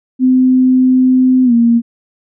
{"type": "tone with pitch glide", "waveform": "sine", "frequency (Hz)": [256.6, 233.9], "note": ["C4", "A#3"], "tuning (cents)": [-34, 6], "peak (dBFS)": -6, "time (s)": [0.19, 1.82], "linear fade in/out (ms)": 50, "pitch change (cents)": -160, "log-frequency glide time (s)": [1.44, 1.53], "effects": []}